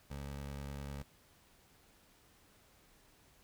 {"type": "tone", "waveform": "20% pulse", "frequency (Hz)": 70.1, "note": "C#2", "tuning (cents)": 20, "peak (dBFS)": -37, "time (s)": [0.1, 1.03], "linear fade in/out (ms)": 10, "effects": ["pink hiss -66 dBFS RMS until 3.43 s"]}